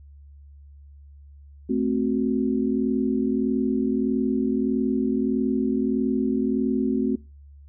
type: chord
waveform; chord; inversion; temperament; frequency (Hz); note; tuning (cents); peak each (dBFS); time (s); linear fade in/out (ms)
sine; F# diminished; first; equal; 220 / 261.6 / 370; A3 / C4 / F#4; 0 / 0 / 0; -25 / -23 / -27; 1.69-7.16; 10
effects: noise-tail reverb RT60 0.3 s tail -24 dB re dry + added 71 Hz sine -44 dBFS peak until 7.68 s